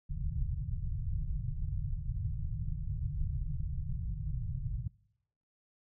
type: low-pass noise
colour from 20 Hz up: pink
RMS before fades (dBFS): -35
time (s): 0.09-4.88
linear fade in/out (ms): 5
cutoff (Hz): 160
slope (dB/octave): 96
effects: noise-tail reverb RT60 0.8 s tail -24 dB re dry